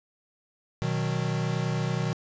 square chord, B major, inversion none, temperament equal, 123.47 / 155.56 / 185 Hz, B2 / D#3 / F#3, 0 / 0 / 0 cents, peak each -30 / -30 / -34 dBFS, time 0.82-2.13 s, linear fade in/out 0 ms, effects resampled to 16000 Hz + 10-bit

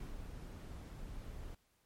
brown noise with ADSR envelope, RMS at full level -44 dBFS, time 0-1.55 s, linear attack 4 ms, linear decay 150 ms, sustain -3 dB, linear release 5 ms, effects pink hiss -75 dBFS RMS until 1.85 s + MP3 64 kbps

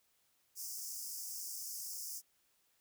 pink high-pass noise, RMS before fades -44 dBFS, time 0.55-2.22 s, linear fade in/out 50 ms, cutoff 5000 Hz, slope 96 dB/octave, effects white hiss -75 dBFS RMS until 2.8 s

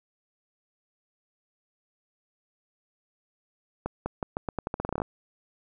accelerating click train, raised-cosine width 1 ms, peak -15 dBFS, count 16, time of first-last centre 3.86-5.019 s, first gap 200 ms, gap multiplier 0.84, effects none

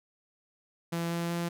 sawtooth tone with pitch steps, 168.8 / 169.97 / 171.16 Hz, E3 / F3 / F3, +41 / -47 / -35 cents, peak -26 dBFS, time 0.92-1.49 s, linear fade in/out 10 ms, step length 190 ms, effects none

